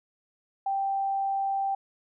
sine tone, 784 Hz, G5, in tune, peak -25 dBFS, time 0.66-1.75 s, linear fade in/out 5 ms, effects none

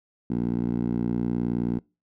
10% pulse tone with band-pass filter, 59.2 Hz, A#1, 27 cents sharp, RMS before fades -26 dBFS, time 0.3-1.79 s, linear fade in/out 5 ms, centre 230 Hz, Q 1.8, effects noise-tail reverb RT60 0.3 s tail -26 dB re dry

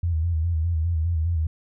sine tone with vibrato, 82.41 Hz, E2, in tune, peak -20 dBFS, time 0.03-1.47 s, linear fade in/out 5 ms, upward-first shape square, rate 4.9 Hz, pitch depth 68 cents each way, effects none

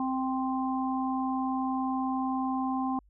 harmonic tone, 261.6 Hz, C4, in tune, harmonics 1 / 3 / 4, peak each -29 / -33 / -35 dBFS, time 0-2.99 s, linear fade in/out 2 ms, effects added 50 Hz sine -58 dBFS peak until 3.09 s

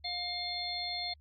harmonic tone, 709 Hz, F5, 26 cents sharp, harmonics 1 / 3 / 5 / 6, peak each -41 / -42 / -40 / -36 dBFS, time 0.04-1.14 s, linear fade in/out 10 ms, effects added 74 Hz sine -57 dBFS peak until 1.2 s + MP3 32 kbps

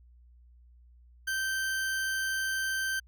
40% pulse tone, 1557 Hz, G6, 12 cents flat, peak -28 dBFS, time 1.27-3 s, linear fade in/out 10 ms, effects added 60 Hz sine -54 dBFS peak until 3.07 s

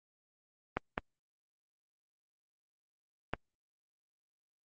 clicks, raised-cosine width 0.5 ms, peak -16 dBFS, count 3, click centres 0.77 / 0.979 / 3.336 s, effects Opus 24 kbps

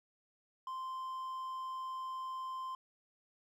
triangle tone, 1042 Hz, C6, 7 cents flat, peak -37 dBFS, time 0.67-2.75 s, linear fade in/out 2 ms, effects none

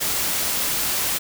white noise, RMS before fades -23 dBFS, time 0-1.19 s, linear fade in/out 20 ms, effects none

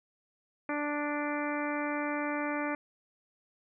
harmonic tone, 293.8 Hz, D4, 1 cent sharp, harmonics 1 / 2 / 3 / 4 / 5 / 6 / 7 / 8, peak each -34 / -37 / -39 / -40 / -41 / -42 / -42 / -43 dBFS, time 0.69-2.75 s, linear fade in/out 2 ms, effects none

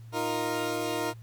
20% pulse chord, Eb suspended second, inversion none, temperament equal, 311.1 / 349.2 / 466.2 Hz, Eb4 / F4 / Bb4, 0 / 0 / 0 cents, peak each -28 dBFS, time 0.12-1.14 s, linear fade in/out 50 ms, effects added 114 Hz sine -43 dBFS peak until 1.22 s + pink hiss -63 dBFS RMS until 1.22 s

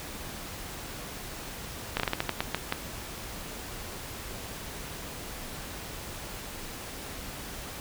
slowing click train, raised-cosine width 0.3 ms, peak -10 dBFS, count 10, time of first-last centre 1.97-2.724 s, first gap 28 ms, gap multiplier 1.26, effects pink hiss -40 dBFS RMS until 7.8 s

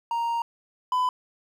triangle tone pair in turn, 932.3 / 1003.7 Hz, A#5 / B5, 0 / +28 cents, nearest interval minor second, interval 128 cents, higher second, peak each -22 / -19 dBFS, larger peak second, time 0.11-0.42 / 0.92-1.09 s, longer first, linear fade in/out 2 ms, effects 10-bit

